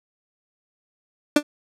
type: tone with exponential decay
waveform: 30% pulse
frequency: 295.1 Hz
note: D4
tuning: 8 cents sharp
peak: -7 dBFS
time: 1.36-1.43 s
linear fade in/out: 5 ms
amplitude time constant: 15 ms
effects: low-pass 11000 Hz 12 dB/octave